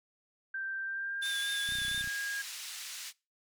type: tone with pitch glide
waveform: sine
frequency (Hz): 1568 to 1633.6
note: G6 to G#6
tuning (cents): 0 to -29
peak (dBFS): -34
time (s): 0.54-2.42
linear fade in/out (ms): 5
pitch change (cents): +71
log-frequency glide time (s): 0.82-1.56
type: band-pass noise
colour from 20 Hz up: white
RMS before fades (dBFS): -43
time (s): 1.21-3.13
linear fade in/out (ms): 50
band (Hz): 1900 to 7600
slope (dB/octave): 12
type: tone with vibrato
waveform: square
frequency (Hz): 3527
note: A7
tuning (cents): +3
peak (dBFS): -35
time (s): 1.22-2.02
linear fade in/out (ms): 5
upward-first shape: triangle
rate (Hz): 4.3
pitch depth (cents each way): 44
type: click train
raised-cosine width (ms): 5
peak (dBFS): -36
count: 13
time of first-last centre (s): 1.69-2.075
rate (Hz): 31.2
effects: noise-tail reverb RT60 0.3 s tail -24 dB re dry